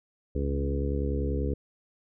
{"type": "harmonic tone with a mistuned harmonic", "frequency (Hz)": 70.2, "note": "C#2", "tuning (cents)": 22, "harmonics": [1, 2, 3, 4, 5, 6, 7], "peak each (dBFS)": [-28, -35, -37, -35, -40, -35, -37], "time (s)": [0.35, 1.54], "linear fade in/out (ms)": 5, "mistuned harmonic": 2, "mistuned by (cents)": -20, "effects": []}